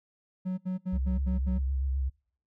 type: tone bursts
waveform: triangle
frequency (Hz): 185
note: F#3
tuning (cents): 0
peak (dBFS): -26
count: 6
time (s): 0.45-1.59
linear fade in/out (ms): 20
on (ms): 130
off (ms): 72
type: tone with vibrato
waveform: sine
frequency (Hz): 67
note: C2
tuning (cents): +42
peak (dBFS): -26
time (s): 0.92-2.1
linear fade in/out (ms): 20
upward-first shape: sine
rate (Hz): 7.8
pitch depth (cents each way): 51
effects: noise-tail reverb RT60 0.6 s tail -26 dB re dry + tanh soft clip ceiling -17 dBFS